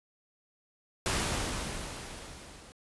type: noise with level ramp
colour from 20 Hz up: pink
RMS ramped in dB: -28 to -52 dBFS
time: 1.06-2.72 s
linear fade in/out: 0 ms
effects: resampled to 24000 Hz